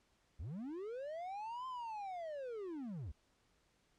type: linear two-way sweep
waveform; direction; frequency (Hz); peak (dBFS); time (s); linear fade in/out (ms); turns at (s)
triangle; up then down; 59.1 to 1046.5 to 59.1; -40; 0.39-3.12; 10; 1.67
effects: pink hiss -75 dBFS RMS until 3.98 s + low-pass 8000 Hz 12 dB/octave